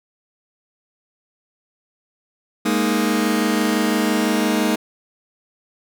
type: chord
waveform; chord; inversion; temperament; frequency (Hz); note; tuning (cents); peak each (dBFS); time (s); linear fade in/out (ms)
sawtooth; Ab suspended second; none; just; 207.7 / 233.6 / 311.5; Ab3 / Bb3 / Eb4; 0 / +4 / +2; -17; 2.65-4.76; 10
effects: none